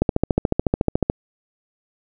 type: click train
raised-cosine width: 2 ms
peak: -3 dBFS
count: 16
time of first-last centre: 0.02-1.099 s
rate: 13.9 Hz
effects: none